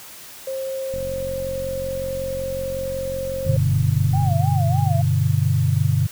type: tone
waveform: sine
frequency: 532 Hz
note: C5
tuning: 29 cents sharp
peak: -24 dBFS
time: 0.47-3.57 s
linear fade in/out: 5 ms
type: click train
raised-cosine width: 5 ms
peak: -22 dBFS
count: 155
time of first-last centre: 0.94-4.332 s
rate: 45.4 Hz
type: chord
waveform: sine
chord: G major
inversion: none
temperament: equal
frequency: 98 / 123.47 / 146.83 Hz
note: G2 / B2 / D3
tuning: 0 / 0 / 0 cents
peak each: -20 dBFS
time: 3.46-6.07 s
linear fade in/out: 10 ms
type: tone with vibrato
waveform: sine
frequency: 740 Hz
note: F#5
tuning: in tune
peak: -25 dBFS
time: 4.13-5.02 s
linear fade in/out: 10 ms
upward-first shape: sine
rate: 3.3 Hz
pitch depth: 170 cents each way
effects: white hiss -40 dBFS RMS until 6.11 s